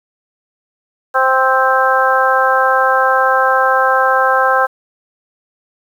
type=harmonic tone; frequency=262.2 Hz; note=C4; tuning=4 cents sharp; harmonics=2 / 3 / 4 / 5 / 6; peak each=-16 / -16 / -16 / -16 / -16 dBFS; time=1.14-4.67 s; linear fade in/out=20 ms; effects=7-bit